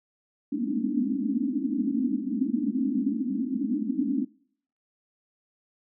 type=band-pass noise; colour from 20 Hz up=white; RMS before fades=-27 dBFS; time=0.52-4.25 s; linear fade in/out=10 ms; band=210 to 300 Hz; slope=96 dB/octave; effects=noise-tail reverb RT60 0.6 s tail -24 dB re dry